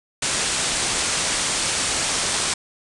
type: low-pass noise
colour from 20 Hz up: white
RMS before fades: -23 dBFS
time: 0.22-2.54 s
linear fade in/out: 5 ms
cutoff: 9600 Hz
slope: 96 dB/octave
effects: none